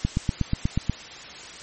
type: click train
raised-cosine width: 5 ms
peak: -9 dBFS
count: 8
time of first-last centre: 0.05-0.896 s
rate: 8.27 Hz
effects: white hiss -40 dBFS RMS until 1.62 s + MP3 32 kbps